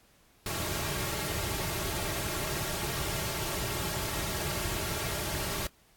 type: noise with comb filter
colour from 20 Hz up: pink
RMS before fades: -33 dBFS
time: 0.46-5.67 s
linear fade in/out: 2 ms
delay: 4 ms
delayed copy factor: -0.65
effects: pink hiss -63 dBFS RMS until 5.96 s + AAC 64 kbps